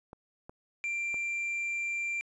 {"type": "clicks", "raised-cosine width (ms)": 1, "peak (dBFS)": -31, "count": 3, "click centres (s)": [0.131, 0.495, 1.143]}
{"type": "tone", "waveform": "triangle", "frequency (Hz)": 2366, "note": "D7", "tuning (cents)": 12, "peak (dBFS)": -29, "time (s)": [0.84, 2.21], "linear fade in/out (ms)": 0}
{"effects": ["resampled to 22050 Hz", "11-bit"]}